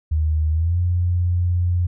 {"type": "tone with pitch glide", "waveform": "sine", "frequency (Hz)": [77.78, 88.32], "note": ["D#2", "F2"], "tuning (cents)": [0, 20], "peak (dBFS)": -16, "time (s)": [0.11, 1.87], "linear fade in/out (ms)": 10, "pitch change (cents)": 220, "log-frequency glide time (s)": [0.51, 0.78], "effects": []}